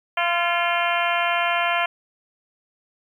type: harmonic tone with a mistuned harmonic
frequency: 344.5 Hz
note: F4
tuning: 24 cents flat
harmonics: 2 / 3 / 4 / 5 / 6 / 7 / 8 / 9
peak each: -24 / -26 / -27 / -28 / -29 / -29 / -30 / -31 dBFS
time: 0.17-1.86 s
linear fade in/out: 5 ms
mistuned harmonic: 6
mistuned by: +53 cents
effects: 9-bit